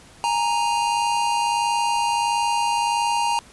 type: tone pair together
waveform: square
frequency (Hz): 829 / 930.5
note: G#5 / A#5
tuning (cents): -3 / -3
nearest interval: major second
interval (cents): 200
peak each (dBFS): -26 / -21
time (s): 0.24-3.39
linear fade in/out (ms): 0
effects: pink hiss -48 dBFS RMS until 3.52 s + resampled to 24000 Hz